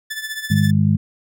sawtooth tone with tremolo, 1748 Hz, A6, 12 cents flat, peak -19 dBFS, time 0.1-0.71 s, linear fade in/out 10 ms, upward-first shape triangle, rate 15 Hz, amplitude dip 75%
harmonic tone, 51 Hz, G#1, 31 cents flat, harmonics 2 / 3 / 4, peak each -17 / -17 / -17 dBFS, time 0.5-0.97 s, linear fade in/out 10 ms
effects none

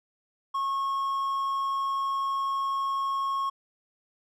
triangle tone, 1092 Hz, C#6, 26 cents flat, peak -24 dBFS, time 0.54-3.5 s, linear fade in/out 10 ms, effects none

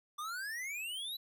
square exponential sweep, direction up, 1170 to 4024 Hz, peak -39 dBFS, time 0.18-1.17 s, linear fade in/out 10 ms, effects none

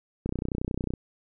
click train, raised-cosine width 3 ms, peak -16 dBFS, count 22, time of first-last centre 0.26-0.937 s, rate 31 Hz, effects none

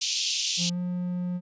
white band-pass noise, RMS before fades -28 dBFS, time 0.01-0.7 s, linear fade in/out 10 ms, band 2700 to 6600 Hz, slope 48 dB/octave
triangle tone with pitch glide, 174.5 to 178.58 Hz, F3 to F3, -1 to +39 cents, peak -25 dBFS, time 0.57-1.41 s, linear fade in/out 50 ms, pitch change +40 cents, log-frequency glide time 0.7-0.78 s
effects resampled to 16000 Hz

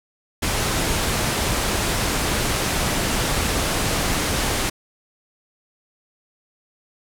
pink low-pass noise, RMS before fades -22 dBFS, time 0.42-4.7 s, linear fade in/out 10 ms, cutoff 12000 Hz, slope 24 dB/octave, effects none

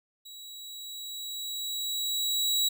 sawtooth tone with level ramp, 3888 Hz, B7, 28 cents flat, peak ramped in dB -41 to -20 dBFS, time 0.25-2.69 s, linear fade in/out 10 ms, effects none

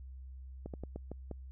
slowing click train, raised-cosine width 2 ms, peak -28 dBFS, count 6, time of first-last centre 0.66-1.313 s, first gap 78 ms, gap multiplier 1.26, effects added 65 Hz sine -45 dBFS peak until 1.51 s

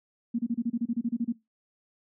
sine tone bursts, 234.4 Hz, A#3, 10 cents sharp, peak -24 dBFS, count 13, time 0.34-1.325 s, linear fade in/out 10 ms, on 49 ms, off 29 ms, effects noise-tail reverb RT60 0.2 s tail -20 dB re dry

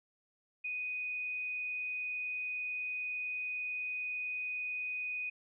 sine tone with frequency modulation, 2489 Hz, D#7, in tune, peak -35 dBFS, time 0.64-5.3 s, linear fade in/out 10 ms, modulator 29 Hz, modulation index 0.53, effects none

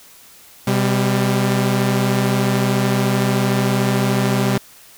sawtooth tone pair together, 127.56 / 198.1 Hz, C3 / G3, -44 / +18 cents, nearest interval minor sixth, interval 762 cents, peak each -14 dBFS, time 0.67-4.58 s, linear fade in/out 5 ms, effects white hiss -45 dBFS RMS until 4.97 s

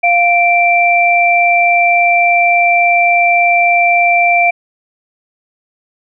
sine tone pair together, 698.5 / 2349 Hz, F5 / D7, 0 / 0 cents, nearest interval octave + major sixth, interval 2100 cents, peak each -10 dBFS, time 0.03-4.51 s, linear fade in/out 10 ms, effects none

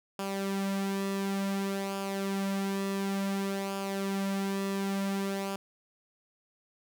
sawtooth tone with flanger, 196 Hz, G3, in tune, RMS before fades -32 dBFS, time 0.19-5.56 s, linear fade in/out 2 ms, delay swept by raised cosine 0.5 to 3.8 ms, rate 0.56 Hz, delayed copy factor -0.55, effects none

